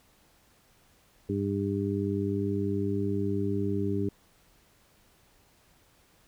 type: harmonic tone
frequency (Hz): 99.8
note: G2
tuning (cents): +32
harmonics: 1 / 2 / 3 / 4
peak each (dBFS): -32 / -32 / -32 / -32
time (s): 1.29-4.09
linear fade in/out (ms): 5
effects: pink hiss -63 dBFS RMS until 6.27 s